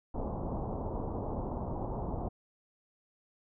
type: low-pass noise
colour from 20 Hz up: pink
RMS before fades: -36 dBFS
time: 0.14-2.29 s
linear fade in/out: 10 ms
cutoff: 1000 Hz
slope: 48 dB/octave
effects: none

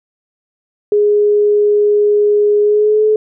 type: tone with pitch glide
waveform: sine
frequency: 415.3 to 429.7 Hz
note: G#4 to A4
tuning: 0 to -41 cents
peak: -8 dBFS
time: 0.92-3.16 s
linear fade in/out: 2 ms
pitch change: +59 cents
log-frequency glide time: 2.62-3.04 s
effects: none

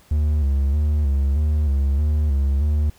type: tone with vibrato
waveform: triangle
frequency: 72.1 Hz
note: D2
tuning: 31 cents flat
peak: -14 dBFS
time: 0.11-2.9 s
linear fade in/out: 5 ms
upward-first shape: square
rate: 1.6 Hz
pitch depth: 70 cents each way
effects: pink hiss -53 dBFS RMS until 2.98 s

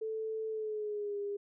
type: tone with pitch glide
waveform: sine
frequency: 440 to 405.8 Hz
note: A4 to G#4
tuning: 0 to -40 cents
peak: -34 dBFS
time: 0.01-1.37 s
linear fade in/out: 10 ms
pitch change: -140 cents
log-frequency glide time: 0.49-1.18 s
effects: none

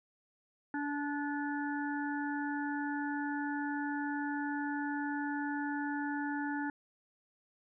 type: harmonic tone with a mistuned harmonic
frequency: 288.9 Hz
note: D4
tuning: 28 cents flat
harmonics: 1 / 3 / 5 / 6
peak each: -35 / -40 / -42 / -43 dBFS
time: 0.74-6.7 s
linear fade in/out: 2 ms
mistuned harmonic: 5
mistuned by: +21 cents
effects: none

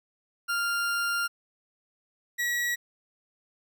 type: tone pair in turn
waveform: 40% pulse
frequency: 1396.9 / 1922.6 Hz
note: F6 / B6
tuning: 0 / -47 cents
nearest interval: tritone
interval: 553 cents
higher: second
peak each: -25 dBFS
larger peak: neither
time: 0.48-1.28 / 2.38-2.76 s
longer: first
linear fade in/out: 20 ms
effects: none

